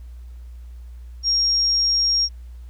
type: tone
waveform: sine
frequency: 5580 Hz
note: F8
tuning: 2 cents flat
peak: -16 dBFS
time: 1.23-2.29 s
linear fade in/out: 50 ms
effects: added 60 Hz sine -35 dBFS peak until 2.69 s + pink hiss -61 dBFS RMS until 2.69 s